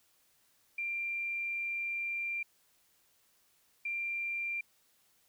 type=tone bursts at uneven times; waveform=sine; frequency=2375 Hz; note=D7; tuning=19 cents sharp; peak=-33 dBFS; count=2; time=0.78-2.43 / 3.85-4.61 s; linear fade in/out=5 ms; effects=white hiss -70 dBFS RMS until 5.28 s